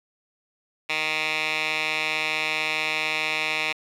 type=tone with band-pass filter; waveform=10% pulse; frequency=155.56 Hz; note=D#3; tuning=in tune; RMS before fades=-26 dBFS; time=0.89-3.73 s; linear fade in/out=10 ms; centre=2700 Hz; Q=2.6; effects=9-bit